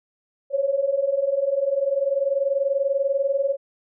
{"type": "tone pair together", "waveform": "sine", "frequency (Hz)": [538, 558.3], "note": ["C5", "C#5"], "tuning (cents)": [48, 12], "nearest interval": "minor second", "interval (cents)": 64, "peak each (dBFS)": [-24, -21], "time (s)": [0.5, 3.57], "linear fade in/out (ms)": 50, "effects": []}